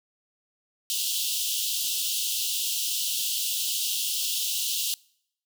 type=high-pass noise; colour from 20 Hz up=pink; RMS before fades=-28 dBFS; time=0.9-4.94 s; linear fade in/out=0 ms; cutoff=2800 Hz; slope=96 dB/octave; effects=noise-tail reverb RT60 0.7 s tail -25 dB re dry